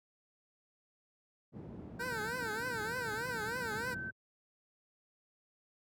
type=low-pass noise; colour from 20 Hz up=white; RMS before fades=-45 dBFS; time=1.52-4.12 s; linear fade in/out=50 ms; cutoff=220 Hz; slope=12 dB/octave
type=tone with vibrato; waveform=15% pulse; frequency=462.1 Hz; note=A#4; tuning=15 cents flat; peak=-32 dBFS; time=1.99-3.95 s; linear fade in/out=20 ms; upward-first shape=triangle; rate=3.3 Hz; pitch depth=190 cents each way
type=tone; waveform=sine; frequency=1540 Hz; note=G6; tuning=31 cents flat; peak=-39 dBFS; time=1.99-4.11 s; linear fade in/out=10 ms
effects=high-pass 100 Hz 12 dB/octave